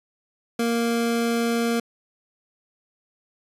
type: tone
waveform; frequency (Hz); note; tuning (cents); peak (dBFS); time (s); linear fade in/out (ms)
25% pulse; 233.1; A#3; 0; -17; 0.59-1.8; 5
effects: resampled to 32000 Hz